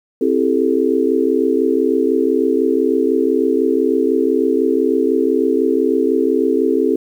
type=chord; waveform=sine; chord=A minor seventh; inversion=first; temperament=just; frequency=264 / 330 / 396 / 440 Hz; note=C4 / E4 / G4 / A4; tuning=+16 / +2 / +18 / 0 cents; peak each=-18 dBFS; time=0.21-6.96 s; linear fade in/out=5 ms; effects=8-bit